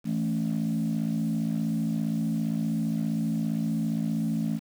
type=chord; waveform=sine; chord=A major; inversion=second; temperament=equal; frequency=164.81 / 220 / 277.2 Hz; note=E3 / A3 / C#4; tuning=0 / 0 / 0 cents; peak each=-28 / -26 / -32 dBFS; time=0.04-4.6 s; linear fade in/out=50 ms; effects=tanh soft clip ceiling -20 dBFS + 8-bit